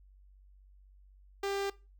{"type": "tone with notch filter", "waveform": "sawtooth", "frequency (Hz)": 396.8, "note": "G4", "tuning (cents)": 21, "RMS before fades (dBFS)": -34, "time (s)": [1.43, 1.7], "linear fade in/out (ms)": 5, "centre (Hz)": 11000, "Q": 0.9, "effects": ["noise-tail reverb RT60 0.3 s tail -21 dB re dry", "added 48 Hz sine -56 dBFS peak until 1.99 s"]}